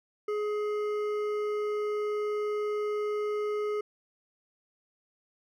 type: tone with hard clipping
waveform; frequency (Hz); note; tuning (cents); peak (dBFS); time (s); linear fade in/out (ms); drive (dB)
triangle; 419.8; G#4; +19; -30; 0.28-3.81; 5; 13
effects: none